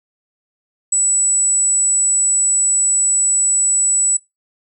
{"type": "tone", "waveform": "sine", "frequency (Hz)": 7900, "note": "B8", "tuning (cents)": 0, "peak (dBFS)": -12, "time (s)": [0.92, 4.17], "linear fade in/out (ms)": 5, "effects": ["noise-tail reverb RT60 0.2 s tail -23 dB re dry"]}